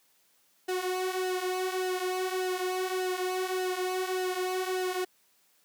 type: tone with flanger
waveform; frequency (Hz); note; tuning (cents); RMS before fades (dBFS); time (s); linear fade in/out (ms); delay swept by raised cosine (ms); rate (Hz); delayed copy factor
sawtooth; 369.4; F#4; -3; -31; 0.68-5.05; 10; 0.85 to 4.85; 1.7; -0.7
effects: white hiss -67 dBFS RMS until 5.64 s + high-pass 150 Hz 12 dB/octave